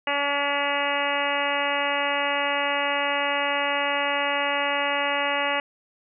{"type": "harmonic tone", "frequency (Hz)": 284.7, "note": "C#4", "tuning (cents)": 46, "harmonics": [1, 2, 3, 4, 5, 6, 7, 8, 9, 10], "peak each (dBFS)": [-37, -29, -29, -31, -34, -33, -29, -34, -33, -31], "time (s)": [0.07, 5.6], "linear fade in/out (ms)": 2, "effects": []}